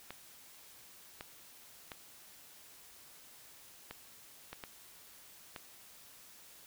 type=clicks; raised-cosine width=0.3 ms; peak=-27 dBFS; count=7; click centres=0.106 / 1.209 / 1.918 / 3.91 / 4.53 / 4.638 / 5.562 s; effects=white hiss -57 dBFS RMS until 6.66 s